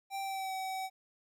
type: tone with pitch glide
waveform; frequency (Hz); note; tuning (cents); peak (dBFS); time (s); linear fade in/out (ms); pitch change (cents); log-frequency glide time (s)
square; 783 to 760.3; G5 to F#5; -2 to +47; -36; 0.1-0.9; 50; -51; 0.2-0.53
effects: 13-bit